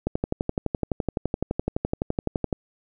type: click train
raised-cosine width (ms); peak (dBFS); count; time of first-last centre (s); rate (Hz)
2; -10; 30; 0.07-2.528; 11.8
effects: none